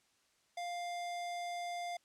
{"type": "tone", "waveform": "square", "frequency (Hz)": 700, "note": "F5", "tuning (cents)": 4, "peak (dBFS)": -39, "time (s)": [0.57, 1.97], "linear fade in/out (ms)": 5, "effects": ["white hiss -73 dBFS RMS until 2.04 s", "low-pass 8000 Hz 12 dB/octave"]}